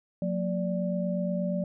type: tone cluster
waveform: sine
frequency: 181.8 / 230.2 / 585 Hz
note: F#3 / A#3 / D5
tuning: -30 / -22 / -7 cents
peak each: -28 / -35 / -32 dBFS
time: 0.22-1.64 s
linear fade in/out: 2 ms
effects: none